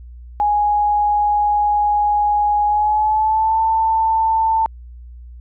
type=tone with pitch glide; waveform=sine; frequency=830.6 to 890.2 Hz; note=G#5 to A5; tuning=0 to +20 cents; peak=-13 dBFS; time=0.4-4.66 s; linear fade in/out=0 ms; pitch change=+120 cents; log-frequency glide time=2.65-3.6 s; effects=added 60 Hz sine -34 dBFS peak until 5.4 s